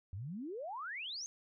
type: exponential sweep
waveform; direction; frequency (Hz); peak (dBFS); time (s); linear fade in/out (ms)
sine; up; 86.2 to 6550; -40; 0.13-1.26; 0
effects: none